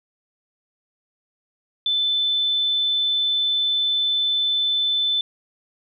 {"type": "tone", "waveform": "sine", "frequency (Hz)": 3520, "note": "A7", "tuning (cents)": 0, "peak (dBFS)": -18, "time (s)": [1.86, 5.21], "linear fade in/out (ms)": 2, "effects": []}